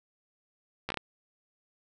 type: slowing click train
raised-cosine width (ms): 0.3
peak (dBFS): -17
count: 5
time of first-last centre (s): 0.89-0.973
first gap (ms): 13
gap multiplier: 1.32
effects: none